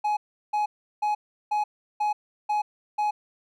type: tone bursts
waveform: triangle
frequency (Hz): 840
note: G#5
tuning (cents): +19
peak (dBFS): -20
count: 7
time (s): 0.04-3.11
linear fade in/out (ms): 10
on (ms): 130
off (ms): 360
effects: none